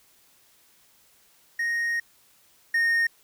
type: tone pair in turn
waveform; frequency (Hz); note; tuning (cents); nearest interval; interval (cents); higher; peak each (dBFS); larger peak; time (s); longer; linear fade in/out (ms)
triangle; 1864.7 / 1846.5; A#6 / A#6; 0 / -17; unison; 17; first; -22 / -18; second; 1.59-2 / 2.74-3.07; first; 5
effects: white hiss -60 dBFS RMS until 3.23 s